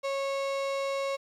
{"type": "tone", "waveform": "35% pulse", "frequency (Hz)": 549, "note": "C#5", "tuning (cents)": -17, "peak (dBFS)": -27, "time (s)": [0.03, 1.17], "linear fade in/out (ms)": 20, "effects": ["low-pass 6000 Hz 12 dB/octave", "10-bit"]}